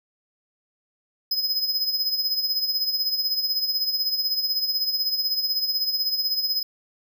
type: tone with tremolo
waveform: square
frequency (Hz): 5060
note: D#8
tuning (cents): +28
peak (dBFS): -20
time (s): 1.31-6.63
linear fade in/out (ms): 5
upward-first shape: sine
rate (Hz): 16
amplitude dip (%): 60
effects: none